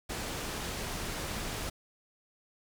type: low-pass noise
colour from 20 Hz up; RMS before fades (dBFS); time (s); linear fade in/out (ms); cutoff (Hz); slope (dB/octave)
pink; -37; 0.09-1.7; 10; 11000; 12
effects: none